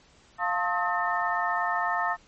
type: tone cluster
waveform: sine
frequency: 701 / 890 / 1069 / 1276 / 1806 Hz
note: F5 / A5 / C6 / D#6 / A6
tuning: +6 / +20 / +37 / +43 / +45 cents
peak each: -30 / -31 / -32 / -30 / -30 dBFS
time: 0.38-2.17 s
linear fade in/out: 50 ms
effects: pink hiss -58 dBFS RMS until 2.27 s + MP3 32 kbps